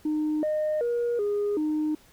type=tone with pitch steps; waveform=sine; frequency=305.8 / 613 / 476.2 / 411 / 306.4 Hz; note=D#4 / D#5 / A#4 / G#4 / D#4; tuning=-30 / -26 / +37 / -18 / -27 cents; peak=-22 dBFS; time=0.05-1.95 s; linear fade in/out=5 ms; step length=380 ms; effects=tanh soft clip ceiling -21 dBFS + pink hiss -57 dBFS RMS until 2.12 s

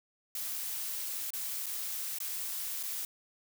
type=noise with dropouts; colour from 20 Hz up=blue; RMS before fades=-37 dBFS; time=0.35-3.05 s; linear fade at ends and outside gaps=2 ms; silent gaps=1.305-1.334 / 1.66-1.665 / 2.186-2.202 / 2.83-2.834 s; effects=none

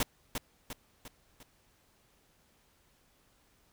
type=noise with echo; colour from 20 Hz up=pink; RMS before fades=-29 dBFS; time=0-0.03 s; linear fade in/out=2 ms; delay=350 ms; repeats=4; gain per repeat=-6 dB; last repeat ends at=1.43 s; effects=pink hiss -68 dBFS RMS until 3.72 s

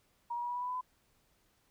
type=tone with pitch steps; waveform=sine; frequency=949 / 957.3 / 965.6 / 974 / 982.5 / 991 / 999.6 / 1008.3 Hz; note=A#5 / A#5 / B5 / B5 / B5 / B5 / B5 / B5; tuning=+31 / +46 / -39 / -24 / -9 / +6 / +21 / +36 cents; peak=-34 dBFS; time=0.3-0.812 s; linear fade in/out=10 ms; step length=64 ms; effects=pink hiss -72 dBFS RMS until 1.7 s

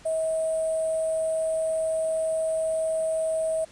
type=tone with sample-and-hold; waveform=sine; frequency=642 Hz; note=E5; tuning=46 cents flat; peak=-23 dBFS; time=0.05-3.65 s; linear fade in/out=10 ms; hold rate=8820 Hz; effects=pink hiss -52 dBFS RMS until 3.71 s + resampled to 22050 Hz

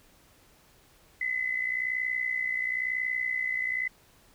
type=tone with amplitude modulation; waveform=sine; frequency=2022 Hz; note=B6; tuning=40 cents sharp; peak=-24 dBFS; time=1.21-3.88 s; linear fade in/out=5 ms; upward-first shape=sine; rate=61 Hz; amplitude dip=70%; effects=pink hiss -60 dBFS RMS until 4.34 s

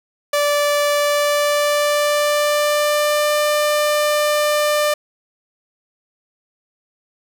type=tone with pitch glide; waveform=sawtooth; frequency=583 to 595.9 Hz; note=D5 to D5; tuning=-13 to +25 cents; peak=-11 dBFS; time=0.33-4.94 s; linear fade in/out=5 ms; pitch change=+38 cents; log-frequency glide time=0.98-3.39 s; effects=none

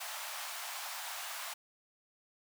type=high-pass noise; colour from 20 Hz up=pink; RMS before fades=-42 dBFS; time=0-1.54 s; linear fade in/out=10 ms; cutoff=680 Hz; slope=48 dB/octave; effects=none

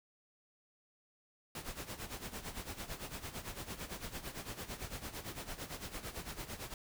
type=noise with tremolo; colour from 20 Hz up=pink; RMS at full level=-42 dBFS; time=1.55-6.74 s; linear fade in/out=2 ms; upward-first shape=sine; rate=8.9 Hz; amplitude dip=75%; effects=none

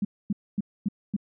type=tone bursts; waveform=sine; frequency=203 Hz; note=G#3; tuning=39 cents flat; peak=-22 dBFS; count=5; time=0.02-1.165 s; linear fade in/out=5 ms; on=29 ms; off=250 ms; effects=none

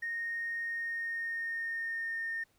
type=tone with pitch glide; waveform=triangle; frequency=1854 to 1826.4 Hz; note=A#6 to A#6; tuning=-10 to -36 cents; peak=-30 dBFS; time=0.02-2.44 s; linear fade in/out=10 ms; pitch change=-26 cents; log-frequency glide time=0.62-2.24 s; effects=tanh soft clip ceiling -31 dBFS + pink hiss -71 dBFS RMS until 2.58 s

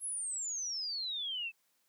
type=exponential sweep; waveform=sine; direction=down; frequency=11000 to 2596 Hz; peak=-35 dBFS; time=0-1.52 s; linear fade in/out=50 ms; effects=white hiss -75 dBFS RMS until 1.88 s + high-pass 150 Hz 12 dB/octave

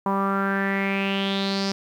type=tone with low-pass filter sweep; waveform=sawtooth; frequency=196 Hz; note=G3; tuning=in tune; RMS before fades=-24 dBFS; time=0.06-1.72 s; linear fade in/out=2 ms; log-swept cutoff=1000 to 5200 Hz; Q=5.9; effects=9-bit

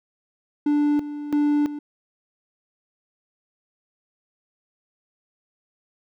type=tone with tremolo; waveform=triangle; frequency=293.7 Hz; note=D4; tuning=in tune; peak=-15 dBFS; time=0.66-1.79 s; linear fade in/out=5 ms; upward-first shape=square; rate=1.5 Hz; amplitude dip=75%; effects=none

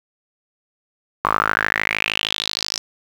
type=tone with band-pass filter sweep; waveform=sawtooth; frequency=53 Hz; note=G#1; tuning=36 cents sharp; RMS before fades=-22 dBFS; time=1.24-2.79 s; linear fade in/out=5 ms; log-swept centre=1100 to 5500 Hz; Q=6.1; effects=7-bit

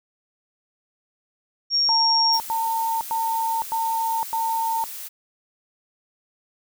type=tone; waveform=sine; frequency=5550 Hz; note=F8; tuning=12 cents flat; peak=-17 dBFS; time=1.7-2.4 s; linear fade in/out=50 ms
type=tone bursts; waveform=sine; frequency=906 Hz; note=A#5; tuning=50 cents flat; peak=-21 dBFS; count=5; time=1.89-4.84 s; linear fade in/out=0 ms; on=510 ms; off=100 ms
type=noise; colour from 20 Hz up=blue; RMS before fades=-35 dBFS; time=2.32-5.09 s; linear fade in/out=20 ms
effects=none

